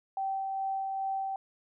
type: tone with tremolo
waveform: sine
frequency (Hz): 775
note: G5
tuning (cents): -20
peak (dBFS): -29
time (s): 0.17-1.36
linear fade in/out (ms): 2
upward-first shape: sine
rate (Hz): 2.4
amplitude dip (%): 25
effects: none